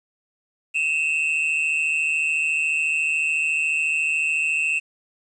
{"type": "tone pair together", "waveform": "triangle", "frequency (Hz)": [2561, 2715], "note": ["D#7", "F7"], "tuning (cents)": [49, -50], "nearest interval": "minor second", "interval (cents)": 101, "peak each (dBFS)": -21, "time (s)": [0.74, 4.8], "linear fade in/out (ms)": 20, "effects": ["resampled to 24000 Hz", "9-bit"]}